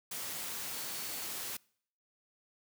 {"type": "tone in noise", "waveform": "sine", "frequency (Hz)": 4435, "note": "C#8", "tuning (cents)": 0, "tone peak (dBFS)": -50, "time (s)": [0.73, 1.26], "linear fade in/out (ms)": 5, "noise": "white", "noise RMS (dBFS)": -40, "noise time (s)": [0.11, 1.57], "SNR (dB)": -13, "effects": ["noise-tail reverb RT60 0.6 s tail -25 dB re dry", "high-pass 100 Hz 12 dB/octave"]}